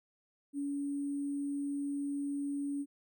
sine tone with sample-and-hold, 283.3 Hz, C#4, 38 cents sharp, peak -33 dBFS, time 0.53-2.86 s, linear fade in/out 50 ms, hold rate 8820 Hz, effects none

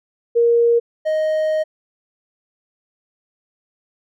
sine / triangle tone pair in turn, 469.4 / 623.6 Hz, A#4 / D#5, +12 / +4 cents, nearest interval perfect fourth, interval 492 cents, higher second, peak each -11 / -14 dBFS, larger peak first, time 0.35-0.8 / 1.05-1.64 s, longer second, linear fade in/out 20 ms, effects none

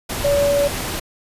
sine tone in noise, 570 Hz, C#5, 48 cents sharp, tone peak -14 dBFS, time 0.24-0.68 s, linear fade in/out 10 ms, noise pink, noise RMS -25 dBFS, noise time 0.09-1 s, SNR +8 dB, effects resampled to 32000 Hz

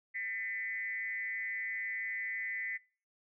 sine tone with frequency modulation, 2004 Hz, B6, 25 cents sharp, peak -35 dBFS, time 0.14-2.78 s, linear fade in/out 20 ms, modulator 201 Hz, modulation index 0.74, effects noise-tail reverb RT60 0.4 s tail -24 dB re dry

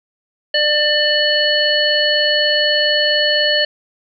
harmonic tone with a mistuned harmonic, 596 Hz, D5, 25 cents sharp, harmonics 1 / 3 / 5 / 7, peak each -18 / -18 / -18 / -18 dBFS, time 0.54-3.65 s, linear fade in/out 5 ms, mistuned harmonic 7, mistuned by +77 cents, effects none

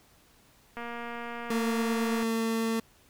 click train, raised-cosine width 0.5 ms, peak -24 dBFS, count 345, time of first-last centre 0.77-2.228 s, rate 236 Hz
30% pulse tone with pitch glide, 227.6 to 226 Hz, A#3 to A3, -41 to +47 cents, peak -24 dBFS, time 1.5-2.8 s, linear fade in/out 5 ms, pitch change -12 cents, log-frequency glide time 1.63-2.47 s
effects pink hiss -61 dBFS RMS until 3.09 s

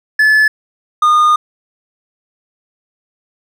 triangle tone pair in turn, 1728 / 1221.9 Hz, A6 / D#6, -32 / -32 cents, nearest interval tritone, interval 600 cents, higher first, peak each -5 dBFS, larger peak neither, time 0.19-0.48 / 1.02-1.36 s, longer second, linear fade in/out 5 ms, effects none

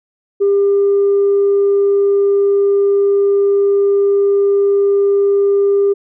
sine tone, 399.9 Hz, G4, 35 cents sharp, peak -8 dBFS, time 0.4-5.94 s, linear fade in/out 20 ms, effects tanh soft clip ceiling -6 dBFS

